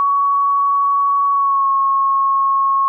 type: tone with pitch glide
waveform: sine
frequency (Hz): 1122 to 1092.6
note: C#6 to C#6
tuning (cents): +21 to -25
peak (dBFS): -12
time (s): 0-2.88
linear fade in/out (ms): 0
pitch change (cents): -46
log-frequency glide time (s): 1.31-1.69
effects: none